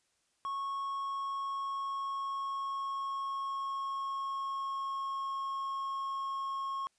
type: tone with pitch glide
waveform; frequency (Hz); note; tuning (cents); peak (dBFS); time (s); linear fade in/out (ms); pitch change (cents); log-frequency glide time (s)
triangle; 1100 to 1087.4; C#6 to C#6; -14 to -34; -32; 0.45-6.87; 0; -20; 0.73-5.34
effects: white hiss -75 dBFS RMS until 6.98 s + resampled to 22050 Hz